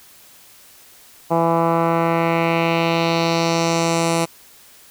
10% pulse tone with low-pass filter sweep, 166.6 Hz, E3, 19 cents sharp, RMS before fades -18 dBFS, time 1.3-4.26 s, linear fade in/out 20 ms, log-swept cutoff 900 to 10000 Hz, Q 1.8, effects white hiss -47 dBFS RMS until 4.9 s

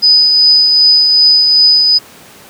sine tone with tremolo, 4988 Hz, D#8, 3 cents sharp, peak -3 dBFS, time 0.02-1.99 s, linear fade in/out 20 ms, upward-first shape triangle, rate 2.6 Hz, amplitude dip 35%, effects pink hiss -37 dBFS RMS until 2.49 s + high-pass 150 Hz 12 dB/octave

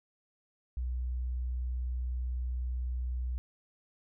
sine tone, 62 Hz, B1, 7 cents sharp, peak -31 dBFS, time 0.77-3.38 s, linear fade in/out 0 ms, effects none

